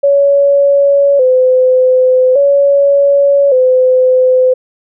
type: tone with vibrato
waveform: sine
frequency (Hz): 536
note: C5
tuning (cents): +42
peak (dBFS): -5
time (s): 0.03-4.54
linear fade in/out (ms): 10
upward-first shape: square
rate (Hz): 0.43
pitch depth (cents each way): 83
effects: none